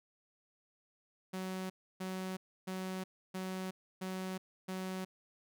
sawtooth tone bursts, 187.1 Hz, F#3, 20 cents sharp, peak -34 dBFS, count 6, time 1.33-5.05 s, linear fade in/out 10 ms, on 370 ms, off 300 ms, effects none

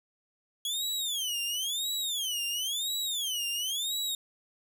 sawtooth tone with vibrato, 3298 Hz, G#7, 13 cents flat, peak -27 dBFS, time 0.65-4.15 s, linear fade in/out 2 ms, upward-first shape sine, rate 0.97 Hz, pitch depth 290 cents each way, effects none

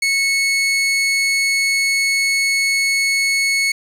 sawtooth tone, 2201 Hz, C#7, 13 cents flat, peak -11 dBFS, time 0.02-3.72 s, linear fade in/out 5 ms, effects low-pass 10000 Hz 12 dB/octave + 7-bit

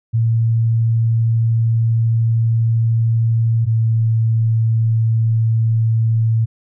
sine tone pair in turn, 114.1 / 112.79 Hz, A#2 / A2, -37 / +43 cents, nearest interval unison, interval 20 cents, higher first, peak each -12 dBFS, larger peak neither, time 0.13-3.66 / 3.66-6.46 s, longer first, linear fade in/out 20 ms, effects none

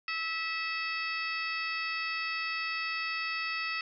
harmonic tone with a mistuned harmonic, 652 Hz, E5, 19 cents flat, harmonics 2 / 3 / 4 / 5 / 6 / 7 / 8, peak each -38 / -37 / -35 / -48 / -49 / -42 / -44 dBFS, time 0.08-3.81 s, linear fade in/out 2 ms, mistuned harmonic 6, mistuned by -55 cents, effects none

